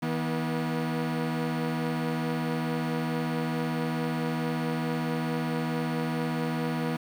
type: tone pair together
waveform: sawtooth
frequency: 160 / 242.3 Hz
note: D#3 / B3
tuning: +49 / -33 cents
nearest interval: perfect fifth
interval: 718 cents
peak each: -26 dBFS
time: 0.02-6.97 s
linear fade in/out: 10 ms
effects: low-pass 3000 Hz 12 dB/octave + 8-bit